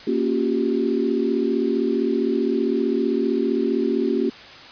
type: chord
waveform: sine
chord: G half-diminished seventh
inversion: first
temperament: equal with one note detuned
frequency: 233.1 / 277.2 / 356.6 / 392 Hz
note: Bb3 / Db4 / F4 / G4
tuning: 0 / 0 / +36 / 0 cents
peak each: -24 dBFS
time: 0.07-4.3 s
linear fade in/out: 5 ms
effects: white hiss -41 dBFS RMS until 4.71 s + resampled to 11025 Hz